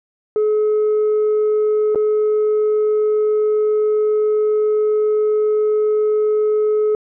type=tone with dropouts; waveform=sine; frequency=426.3 Hz; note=G#4; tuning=45 cents sharp; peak=-11 dBFS; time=0.36-6.95 s; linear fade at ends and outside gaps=1 ms; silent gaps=1.948-1.957 s; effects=tanh soft clip ceiling -12 dBFS